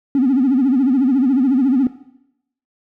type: tone with vibrato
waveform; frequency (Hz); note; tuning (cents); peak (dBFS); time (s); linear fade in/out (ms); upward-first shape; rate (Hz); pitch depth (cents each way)
triangle; 263; C4; +9; -8; 0.15-1.87; 2; sine; 14; 140
effects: noise-tail reverb RT60 0.8 s tail -19 dB re dry + tanh soft clip ceiling -9 dBFS